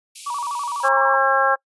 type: high-pass noise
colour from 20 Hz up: white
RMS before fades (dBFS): -36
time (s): 0.15-0.89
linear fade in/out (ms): 10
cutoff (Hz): 2300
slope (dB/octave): 96
type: tone with vibrato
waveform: sine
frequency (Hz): 1046.5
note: C6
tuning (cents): 0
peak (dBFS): -23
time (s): 0.26-1.16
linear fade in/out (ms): 10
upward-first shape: square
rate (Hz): 12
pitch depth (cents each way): 150
type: harmonic tone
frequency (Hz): 270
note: C#4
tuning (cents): -45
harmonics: 2 / 3 / 4 / 5 / 6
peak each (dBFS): -21 / -21 / -21 / -21 / -21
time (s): 0.83-1.56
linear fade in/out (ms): 20
effects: noise-tail reverb RT60 0.1 s tail -25 dB re dry + resampled to 24000 Hz